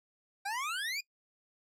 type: exponential sweep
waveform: 25% pulse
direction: up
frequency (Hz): 770 to 2489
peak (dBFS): -30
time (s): 0.45-1.01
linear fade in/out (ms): 10
effects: noise-tail reverb RT60 0.1 s tail -22 dB re dry + low-pass 12000 Hz 12 dB/octave